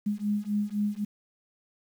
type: beating tone pair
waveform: sine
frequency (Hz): 205.3 / 209.2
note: G#3 / G#3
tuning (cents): -20 / +13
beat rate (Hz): 3.9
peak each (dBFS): -29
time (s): 0.06-1.05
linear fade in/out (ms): 10
effects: 9-bit